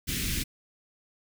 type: band-stop noise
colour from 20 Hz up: pink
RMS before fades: -30 dBFS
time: 0.07-0.44 s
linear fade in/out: 20 ms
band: 310 to 1900 Hz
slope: 24 dB/octave
effects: none